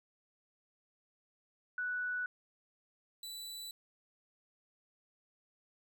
sine / sawtooth tone pair in turn, 1480 / 3965 Hz, F#6 / B7, 0 / +6 cents, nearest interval octave + perfect fourth, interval 1706 cents, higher second, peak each -34 / -40 dBFS, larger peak first, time 1.78-2.26 / 3.23-3.71 s, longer neither, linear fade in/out 2 ms, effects none

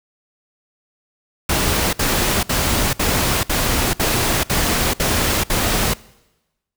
pink noise bursts, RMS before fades -18 dBFS, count 9, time 1.49-5.938 s, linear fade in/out 5 ms, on 440 ms, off 61 ms, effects noise-tail reverb RT60 1.0 s tail -22 dB re dry

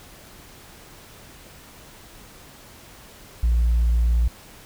sine tone, 58.27 Hz, A#1, in tune, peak -14 dBFS, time 3.43-4.28 s, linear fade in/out 5 ms, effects tanh soft clip ceiling -14 dBFS + pink hiss -46 dBFS RMS until 4.65 s

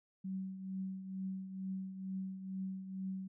sine tone with tremolo, 190 Hz, F#3, 46 cents sharp, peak -36 dBFS, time 0.24-3.28 s, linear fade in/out 10 ms, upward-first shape triangle, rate 2.2 Hz, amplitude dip 65%, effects none

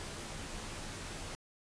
pink noise with comb filter, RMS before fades -43 dBFS, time 0-1.35 s, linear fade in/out 0 ms, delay 16 ms, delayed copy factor -0.55, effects resampled to 22050 Hz

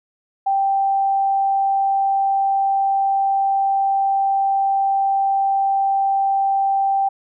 sine tone, 784 Hz, G5, in tune, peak -15 dBFS, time 0.46-7.09 s, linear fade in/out 10 ms, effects none

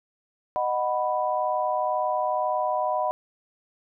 sine chord, B major, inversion first, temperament equal with one note detuned, 618 / 740 / 987.8 Hz, D#5 / F#5 / B5, -12 / 0 / 0 cents, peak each -27 dBFS, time 0.56-3.11 s, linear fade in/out 0 ms, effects none

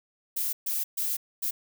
violet noise bursts at uneven times, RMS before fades -29 dBFS, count 4, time 0.36-0.53 / 0.66-0.84 / 0.97-1.17 / 1.42-1.51 s, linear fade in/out 10 ms, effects none

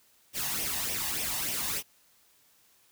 white noise with flanger, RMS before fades -32 dBFS, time 0.33-1.83 s, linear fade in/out 50 ms, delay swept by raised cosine 0.34 to 1.12 ms, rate 3.4 Hz, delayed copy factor +0.6, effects white hiss -64 dBFS RMS until 2.91 s

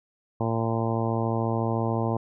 harmonic tone, 113.9 Hz, A#2, 40 cents flat, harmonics 1 / 2 / 3 / 4 / 5 / 6 / 7 / 8 / 9, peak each -27 / -30 / -32 / -33 / -34 / -35 / -35 / -36 / -37 dBFS, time 0.4-2.17 s, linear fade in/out 5 ms, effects none

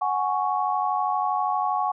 sine chord, F# suspended second, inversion none, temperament just, 740 / 832.5 / 1110 Hz, F#5 / G#5 / C#6, 0 / +4 / +2 cents, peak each -26 dBFS, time 0.01-1.92 s, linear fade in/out 10 ms, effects none

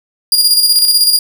sawtooth tone with tremolo, 4831 Hz, D8, 48 cents sharp, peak -3 dBFS, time 0.32-1.19 s, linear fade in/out 2 ms, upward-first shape square, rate 16 Hz, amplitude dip 45%, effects none

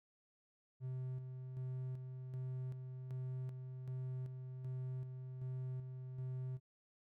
triangle tone with tremolo, 128.8 Hz, C3, 27 cents flat, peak -38 dBFS, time 0.8-6.6 s, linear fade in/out 50 ms, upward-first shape square, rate 1.3 Hz, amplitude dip 45%, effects none

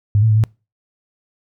sine tone with pitch steps, 103.4 / 111.3 / 107.7 / 110.3 Hz, G#2 / A2 / A2 / A2, -7 / +20 / -37 / +5 cents, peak -10 dBFS, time 0.15-0.438 s, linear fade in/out 0 ms, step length 72 ms, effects noise-tail reverb RT60 0.3 s tail -26 dB re dry

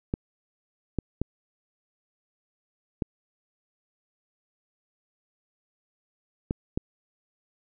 clicks, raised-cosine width 3 ms, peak -13 dBFS, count 6, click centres 0.139 / 0.987 / 1.216 / 3.022 / 6.509 / 6.775 s, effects none

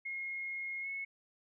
sine tone with pitch glide, 2152 to 2192 Hz, C7 to C#7, +48 to -20 cents, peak -37 dBFS, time 0.05-1.05 s, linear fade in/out 10 ms, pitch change +32 cents, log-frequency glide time 0.82-0.87 s, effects none

